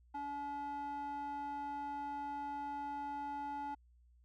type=tone with band-pass filter; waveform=square; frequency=285.5 Hz; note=D4; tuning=49 cents flat; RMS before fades=-42 dBFS; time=0.14-3.75 s; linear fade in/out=10 ms; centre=820 Hz; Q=3.2; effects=added 60 Hz sine -63 dBFS peak until 4.24 s